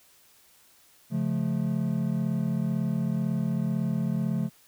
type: chord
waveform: triangle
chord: Db augmented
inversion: none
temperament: equal with one note detuned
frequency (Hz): 138.59 / 174.61 / 216.6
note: Db3 / F3 / A3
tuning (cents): 0 / 0 / -27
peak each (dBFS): -28 / -27 / -27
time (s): 1.1-4.5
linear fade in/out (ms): 50
effects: white hiss -59 dBFS RMS until 4.67 s